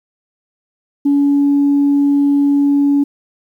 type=tone; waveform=sine; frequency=283.6 Hz; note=C#4; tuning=40 cents sharp; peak=-8 dBFS; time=1.05-3.04 s; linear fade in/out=10 ms; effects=tanh soft clip ceiling -6 dBFS + 8-bit